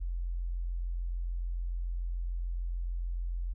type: tone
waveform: sine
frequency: 43.43 Hz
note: F1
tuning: 9 cents flat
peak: -31 dBFS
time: 0-3.54 s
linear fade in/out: 20 ms
effects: none